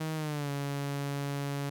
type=tone with pitch glide; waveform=sawtooth; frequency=157.7 to 141.31 Hz; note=D#3 to C#3; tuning=+24 to +34 cents; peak=-28 dBFS; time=0-1.7 s; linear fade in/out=10 ms; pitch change=-190 cents; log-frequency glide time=0.15-0.5 s; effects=none